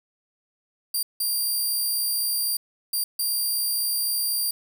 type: tone bursts at uneven times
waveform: 5% pulse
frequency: 4741 Hz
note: D8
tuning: 16 cents sharp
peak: -16 dBFS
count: 4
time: 0.94-1.03 / 1.2-2.57 / 2.93-3.04 / 3.19-4.51 s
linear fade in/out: 5 ms
effects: none